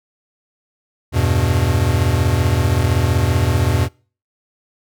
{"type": "chord", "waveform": "square", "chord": "E minor", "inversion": "none", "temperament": "equal", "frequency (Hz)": [82.41, 98, 123.47], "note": ["E2", "G2", "B2"], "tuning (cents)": [0, 0, 0], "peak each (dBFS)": -19, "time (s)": [1.12, 3.89], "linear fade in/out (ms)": 50, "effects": ["noise-tail reverb RT60 0.4 s tail -26 dB re dry"]}